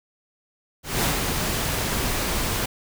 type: noise with ADSR envelope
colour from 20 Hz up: pink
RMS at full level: -21 dBFS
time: 0.83-2.66 s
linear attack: 200 ms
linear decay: 130 ms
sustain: -4 dB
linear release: 7 ms
effects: none